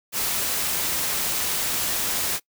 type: noise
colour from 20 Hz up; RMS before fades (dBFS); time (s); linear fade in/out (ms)
white; -25; 0.12-2.4; 50
effects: noise-tail reverb RT60 0.1 s tail -22 dB re dry